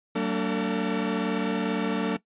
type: tone cluster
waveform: 45% pulse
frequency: 189.7 / 227.4 / 291.7 / 449.5 Hz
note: F#3 / A#3 / D4 / A4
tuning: +43 / -43 / -12 / +37 cents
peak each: -30 dBFS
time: 0.15-2.17 s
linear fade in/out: 10 ms
effects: noise-tail reverb RT60 0.1 s tail -18 dB re dry + resampled to 8000 Hz